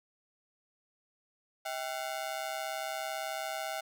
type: ring-modulated tone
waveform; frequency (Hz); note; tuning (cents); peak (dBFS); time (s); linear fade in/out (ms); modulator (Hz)
sawtooth; 713; F5; +36; -28; 1.65-3.81; 10; 69
effects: none